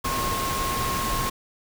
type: tone in noise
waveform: sine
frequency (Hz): 1077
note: C6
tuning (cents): +50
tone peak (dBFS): -27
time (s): 0.04-1.3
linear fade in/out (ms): 10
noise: pink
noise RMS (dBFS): -28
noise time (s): 0.04-1.3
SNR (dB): -2
effects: none